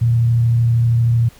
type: tone with frequency modulation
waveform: sine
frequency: 117.1 Hz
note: A#2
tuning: 8 cents sharp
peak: -11 dBFS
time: 0.01-1.29 s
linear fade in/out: 10 ms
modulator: 32.9 Hz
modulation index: 0.22
effects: pink hiss -47 dBFS RMS until 1.39 s